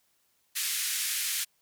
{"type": "band-pass noise", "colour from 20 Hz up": "white", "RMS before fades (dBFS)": -31, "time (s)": [0.55, 1.45], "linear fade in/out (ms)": 20, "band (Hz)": [1700, 13000], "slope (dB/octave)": 24, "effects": ["white hiss -71 dBFS RMS until 1.61 s"]}